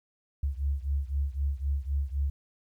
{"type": "beating tone pair", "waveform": "sine", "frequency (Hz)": [68.5, 72.4], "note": ["C#2", "D2"], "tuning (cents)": [-20, -24], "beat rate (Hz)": 3.9, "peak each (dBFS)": [-29, -31], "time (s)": [0.43, 2.3], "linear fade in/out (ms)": 5, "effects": ["11-bit"]}